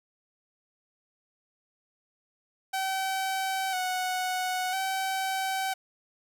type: tone with vibrato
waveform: sawtooth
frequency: 752 Hz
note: F#5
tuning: 28 cents sharp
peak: -24 dBFS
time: 2.73-5.74 s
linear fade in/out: 10 ms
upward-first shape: square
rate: 0.5 Hz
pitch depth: 33 cents each way
effects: none